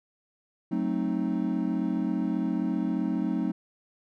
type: chord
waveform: triangle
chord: F# diminished seventh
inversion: none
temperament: equal with one note detuned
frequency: 185 / 220 / 263.4 / 311.1 Hz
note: F#3 / A3 / C4 / Eb4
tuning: 0 / 0 / +12 / 0 cents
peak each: -29 dBFS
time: 0.71-3.52 s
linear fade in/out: 10 ms
effects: none